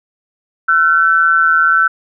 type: tone pair together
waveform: sine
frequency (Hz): 1350.7 / 1512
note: E6 / F#6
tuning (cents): +42 / +37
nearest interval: major second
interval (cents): 195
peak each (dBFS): -11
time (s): 0.68-1.88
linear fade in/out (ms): 10
effects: none